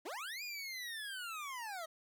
25% pulse linear two-way sweep, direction up then down, 261.9 to 2473 to 622 Hz, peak -38 dBFS, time 0.05-1.86 s, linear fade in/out 10 ms, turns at 0.43 s, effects none

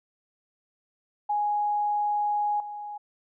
sine tone with level steps, 830.6 Hz, G#5, in tune, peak -23 / -34 dBFS, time 1.29-2.98 s, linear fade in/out 10 ms, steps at 2.6 s, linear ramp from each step 2 ms, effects none

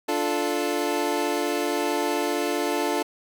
25% pulse chord, D minor, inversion none, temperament equal, 293.7 / 349.2 / 440 Hz, D4 / F4 / A4, 0 / 0 / 0 cents, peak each -24 dBFS, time 0.08-3.03 s, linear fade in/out 10 ms, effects none

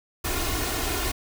pink noise with comb filter, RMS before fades -27 dBFS, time 0.24-1.12 s, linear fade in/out 10 ms, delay 2.8 ms, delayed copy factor +0.7, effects none

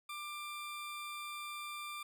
20% pulse tone, 1187 Hz, D6, 18 cents sharp, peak -37 dBFS, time 0.09-2.03 s, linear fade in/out 5 ms, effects none

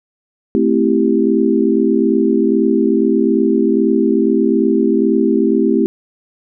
sine chord, A minor seventh, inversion none, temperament equal, 220 / 261.6 / 329.6 / 392 Hz, A3 / C4 / E4 / G4, 0 / 0 / 0 / 0 cents, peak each -16 dBFS, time 0.55-5.86 s, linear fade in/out 0 ms, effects none

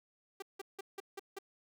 sawtooth tone bursts, 392 Hz, G4, in tune, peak -37 dBFS, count 6, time 0.4-1.388 s, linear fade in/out 5 ms, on 23 ms, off 170 ms, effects none

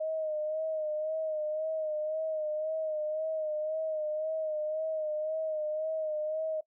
sine tone with vibrato, 622.3 Hz, D#5, in tune, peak -30 dBFS, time 0-6.61 s, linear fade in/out 10 ms, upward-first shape sine, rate 1.9 Hz, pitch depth 40 cents each way, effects noise-tail reverb RT60 0.1 s tail -19 dB re dry

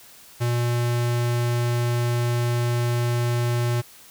square tone, 120 Hz, B2, 49 cents flat, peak -21 dBFS, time 0.4-3.82 s, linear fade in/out 20 ms, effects white hiss -48 dBFS RMS until 4.1 s

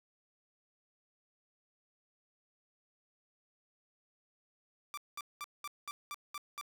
sawtooth tone bursts, 1174 Hz, D6, 1 cent flat, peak -36 dBFS, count 8, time 4.94-6.612 s, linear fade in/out 0 ms, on 34 ms, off 200 ms, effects none

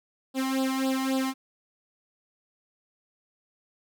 sawtooth tone with flanger, 264.7 Hz, C4, 20 cents sharp, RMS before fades -27 dBFS, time 0.34-1.34 s, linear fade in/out 50 ms, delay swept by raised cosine 0.23 to 1.01 ms, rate 3.7 Hz, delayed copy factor +0.9, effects none

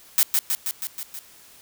blue noise with echo, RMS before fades -17 dBFS, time 0.18-0.23 s, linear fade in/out 0 ms, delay 160 ms, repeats 6, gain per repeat -3 dB, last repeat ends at 1.19 s, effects white hiss -50 dBFS RMS until 1.61 s

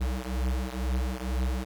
square beating tone pair, 62.6 / 64.7 Hz, B1 / C2, +24 / -19 cents, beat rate 2.1 Hz, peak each -30 / -32 dBFS, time 0-1.65 s, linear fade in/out 20 ms, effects none

